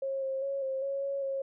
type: tone with pitch steps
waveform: sine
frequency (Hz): 541 / 534 / 551 / 532 / 551 / 554 / 543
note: C#5 / C5 / C#5 / C5 / C#5 / C#5 / C#5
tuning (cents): -42 / +35 / -11 / +29 / -11 / -1 / -36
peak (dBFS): -30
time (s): 0.02-1.42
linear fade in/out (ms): 5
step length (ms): 200
effects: none